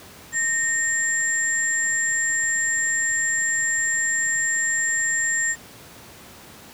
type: tone pair together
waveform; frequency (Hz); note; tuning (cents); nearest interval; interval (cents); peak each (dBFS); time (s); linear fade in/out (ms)
sine; 1840 / 7360; A#6 / A#8; -23 / -23; 2 octaves; 2400; -22 / -23; 0.32-5.56; 50
effects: pink hiss -44 dBFS RMS until 6.73 s + high-pass 80 Hz 12 dB/octave